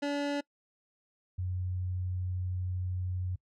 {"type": "tone pair in turn", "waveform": ["25% pulse", "sine"], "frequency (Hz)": [286.7, 91.28], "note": ["D4", "F#2"], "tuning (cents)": [-42, -23], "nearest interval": "octave + minor sixth", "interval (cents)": 1981, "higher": "first", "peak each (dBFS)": [-26, -31], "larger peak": "first", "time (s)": [[0.02, 0.41], [1.38, 3.36]], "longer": "second", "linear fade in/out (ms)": 10, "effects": ["noise-tail reverb RT60 0.1 s tail -23 dB re dry", "low-pass 5000 Hz 12 dB/octave"]}